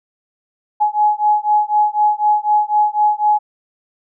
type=beating tone pair; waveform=sine; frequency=840 / 844 Hz; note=G#5 / G#5; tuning=+19 / +28 cents; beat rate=4 Hz; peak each=-15 dBFS; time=0.8-3.39 s; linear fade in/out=20 ms; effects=none